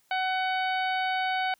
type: harmonic tone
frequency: 750 Hz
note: F#5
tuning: 23 cents sharp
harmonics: 1 / 2 / 3 / 4 / 5 / 6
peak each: -27 / -32 / -34 / -39 / -41 / -46 dBFS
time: 0.11-1.54 s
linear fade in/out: 2 ms
effects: white hiss -67 dBFS RMS until 1.59 s